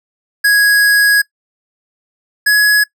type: tone pair in turn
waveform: square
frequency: 1661 / 1682.2 Hz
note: G#6 / G#6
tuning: 0 / +22 cents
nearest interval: unison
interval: 22 cents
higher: second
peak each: -8 dBFS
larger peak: neither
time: 0.44-1.22 / 2.46-2.84 s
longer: first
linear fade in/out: 10 ms
effects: noise-tail reverb RT60 0.1 s tail -22 dB re dry